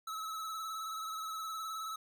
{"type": "tone with vibrato", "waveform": "square", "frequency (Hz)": 1298, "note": "E6", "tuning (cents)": -27, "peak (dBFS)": -39, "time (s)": [0.07, 1.96], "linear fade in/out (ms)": 5, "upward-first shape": "triangle", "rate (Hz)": 19, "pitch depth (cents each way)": 47, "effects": []}